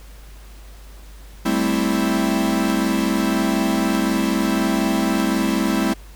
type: chord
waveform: 45% pulse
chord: A minor seventh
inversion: third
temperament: equal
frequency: 196 / 220 / 261.6 / 329.6 Hz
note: G3 / A3 / C4 / E4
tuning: 0 / 0 / 0 / 0 cents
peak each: -23 dBFS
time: 1.45-5.94 s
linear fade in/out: 10 ms
effects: added 50 Hz sine -38 dBFS peak until 6.15 s + pink hiss -48 dBFS RMS until 6.15 s